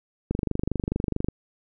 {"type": "click train", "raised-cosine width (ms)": 3, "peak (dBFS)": -12, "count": 25, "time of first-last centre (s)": [0.31, 1.286], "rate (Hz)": 24.6, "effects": []}